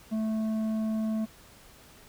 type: tone with tanh clipping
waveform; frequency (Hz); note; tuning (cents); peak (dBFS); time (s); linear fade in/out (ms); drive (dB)
sine; 219.1; A3; -7; -28; 0.11-1.26; 20; 8
effects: pink hiss -54 dBFS RMS until 2.08 s